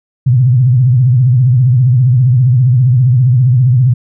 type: tone with vibrato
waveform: sine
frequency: 125.6 Hz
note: B2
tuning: 30 cents sharp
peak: -5 dBFS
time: 0.26-3.94 s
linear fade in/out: 10 ms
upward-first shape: triangle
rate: 15 Hz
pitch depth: 170 cents each way
effects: none